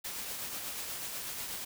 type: noise with tremolo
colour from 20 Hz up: white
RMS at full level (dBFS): -38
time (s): 0.04-1.65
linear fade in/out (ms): 10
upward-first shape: triangle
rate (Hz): 8.2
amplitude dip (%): 35
effects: none